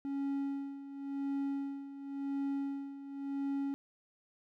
triangle tone with tremolo, 277.6 Hz, C#4, 3 cents sharp, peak -30 dBFS, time 0.05-3.74 s, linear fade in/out 0 ms, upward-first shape sine, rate 0.93 Hz, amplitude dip 75%, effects none

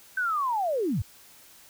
sine linear sweep, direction down, 1550 to 73.42 Hz, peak -24 dBFS, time 0.17-1.02 s, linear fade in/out 5 ms, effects white hiss -53 dBFS RMS until 1.69 s

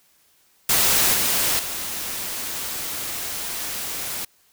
white noise with level steps, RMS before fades -18 / -21 / -29 dBFS, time 0.69-4.25 s, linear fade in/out 5 ms, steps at 1.14 / 1.59 s, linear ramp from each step 2 ms, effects white hiss -60 dBFS RMS until 4.52 s

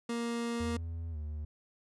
30% pulse tone, 234.5 Hz, A#3, 11 cents sharp, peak -30 dBFS, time 0.09-0.77 s, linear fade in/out 5 ms
triangle tone with pitch glide, 83 to 75.67 Hz, E2 to D#2, +12 to -48 cents, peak -34 dBFS, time 0.6-1.45 s, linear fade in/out 5 ms, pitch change -160 cents, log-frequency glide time 1.11-1.17 s
effects resampled to 24000 Hz

